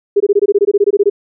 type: tone bursts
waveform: sine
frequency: 405.5 Hz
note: G#4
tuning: 41 cents flat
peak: -6 dBFS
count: 15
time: 0.16-1.099 s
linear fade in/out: 10 ms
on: 43 ms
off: 21 ms
effects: none